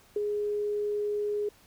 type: tone with ADSR envelope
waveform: sine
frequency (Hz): 415.3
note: G#4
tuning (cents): 0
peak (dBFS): -24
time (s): 0.16-1.49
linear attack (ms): 4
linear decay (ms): 21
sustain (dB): -3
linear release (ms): 5
effects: pink hiss -59 dBFS RMS until 1.66 s